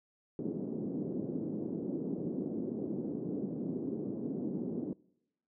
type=band-pass noise; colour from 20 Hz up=pink; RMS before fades=-37 dBFS; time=0.39-4.93 s; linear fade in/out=2 ms; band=190 to 380 Hz; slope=24 dB/octave; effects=noise-tail reverb RT60 0.9 s tail -25 dB re dry